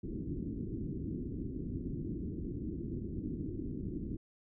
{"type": "low-pass noise", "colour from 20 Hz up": "white", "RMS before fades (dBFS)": -39, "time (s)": [0.03, 4.17], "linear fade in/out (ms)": 10, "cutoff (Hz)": 350, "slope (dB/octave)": 48, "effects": []}